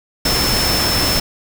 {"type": "tone in noise", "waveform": "sine", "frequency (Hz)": 5300, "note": "E8", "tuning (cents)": 9, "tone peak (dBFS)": -18, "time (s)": [0.25, 1.2], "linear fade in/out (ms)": 5, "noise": "pink", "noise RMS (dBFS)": -18, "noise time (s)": [0.25, 1.2], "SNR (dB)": -3, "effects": []}